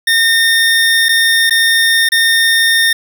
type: tone with dropouts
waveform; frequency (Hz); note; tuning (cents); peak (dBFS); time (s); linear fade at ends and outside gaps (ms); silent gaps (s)
25% pulse; 1826; A#6; -36; -5; 0.07-2.93; 5; 1.086-1.09 / 1.497-1.507 / 2.09-2.119
effects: none